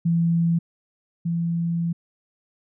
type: tone pair in turn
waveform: sine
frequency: 168 / 168.71 Hz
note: E3 / E3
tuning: +33 / +40 cents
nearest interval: unison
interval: 7 cents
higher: second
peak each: -17 / -21 dBFS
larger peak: first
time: 0.05-0.59 / 1.25-1.93 s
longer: second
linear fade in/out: 10 ms
effects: none